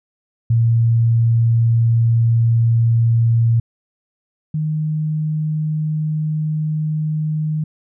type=tone pair in turn; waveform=sine; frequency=115.7 / 154.44 Hz; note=A#2 / D#3; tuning=-13 / -13 cents; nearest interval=perfect fourth; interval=500 cents; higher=second; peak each=-11 / -17 dBFS; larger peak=first; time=0.5-3.6 / 4.54-7.64 s; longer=neither; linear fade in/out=5 ms; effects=none